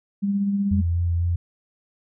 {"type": "tone with tremolo", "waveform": "sine", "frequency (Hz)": 200, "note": "G3", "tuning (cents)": 35, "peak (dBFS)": -18, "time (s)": [0.22, 0.82], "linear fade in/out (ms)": 20, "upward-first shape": "sine", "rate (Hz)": 16, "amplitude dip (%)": 35}
{"type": "tone with vibrato", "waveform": "sine", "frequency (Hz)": 85.9, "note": "F2", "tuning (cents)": -28, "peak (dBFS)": -19, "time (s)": [0.71, 1.36], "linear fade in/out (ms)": 5, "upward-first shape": "sine", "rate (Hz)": 4, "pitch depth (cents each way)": 19}
{"effects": []}